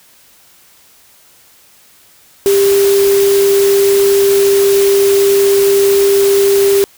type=tone in noise; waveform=sine; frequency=397 Hz; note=G4; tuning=22 cents sharp; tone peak=-7 dBFS; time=2.46-6.84 s; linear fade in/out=0 ms; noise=white; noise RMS=-20 dBFS; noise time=2.46-6.84 s; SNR=+10 dB; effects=white hiss -46 dBFS RMS until 6.97 s